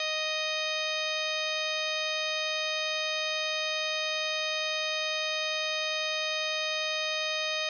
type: harmonic tone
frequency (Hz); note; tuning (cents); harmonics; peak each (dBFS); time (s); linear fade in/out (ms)
622.3; D#5; 0; 1 / 2 / 3 / 4 / 5 / 6 / 7 / 8 / 10; -35 / -40 / -38 / -34 / -38 / -35 / -42 / -40 / -44; 0-7.69; 2
effects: none